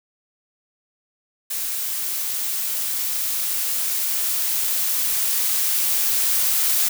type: noise with level ramp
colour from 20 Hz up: blue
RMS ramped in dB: -26 to -19 dBFS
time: 1.5-6.89 s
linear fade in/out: 10 ms
effects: none